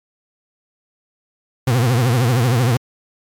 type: tone with vibrato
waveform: 40% pulse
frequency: 122 Hz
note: B2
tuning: 21 cents flat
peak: -12 dBFS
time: 1.67-2.77 s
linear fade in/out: 5 ms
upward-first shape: triangle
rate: 13 Hz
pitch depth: 180 cents each way
effects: MP3 96 kbps